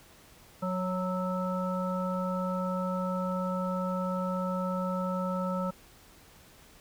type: harmonic tone with a mistuned harmonic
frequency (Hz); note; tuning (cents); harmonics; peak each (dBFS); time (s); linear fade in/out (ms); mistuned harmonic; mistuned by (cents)
183.7; F#3; -12; 1 / 3 / 5 / 7; -31 / -34 / -40 / -36; 0.62-5.71; 10; 7; +32
effects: pink hiss -56 dBFS RMS until 6.8 s